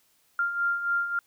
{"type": "beating tone pair", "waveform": "sine", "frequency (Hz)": [1392, 1395.6], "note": ["F6", "F6"], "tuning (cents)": [-6, -2], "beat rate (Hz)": 3.6, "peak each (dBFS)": [-32, -25], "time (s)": [0.39, 1.19], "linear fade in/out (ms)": 2, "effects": ["white hiss -66 dBFS RMS until 1.26 s"]}